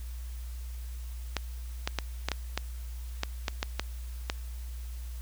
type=clicks; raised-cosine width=0.2 ms; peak=-11 dBFS; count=11; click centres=1.367 / 1.875 / 1.987 / 2.286 / 2.317 / 2.576 / 3.234 / 3.482 / 3.629 / 3.796 / 4.299 s; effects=added 60 Hz sine -36 dBFS peak until 5.21 s + white hiss -54 dBFS RMS until 5.21 s